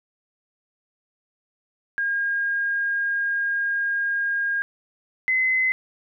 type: tone pair in turn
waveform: sine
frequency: 1621 / 2042 Hz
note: G#6 / C7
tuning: -42 / -43 cents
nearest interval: major third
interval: 399 cents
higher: second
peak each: -21 / -18 dBFS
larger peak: second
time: 1.98-4.62 / 5.28-5.72 s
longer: first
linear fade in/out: 0 ms
effects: none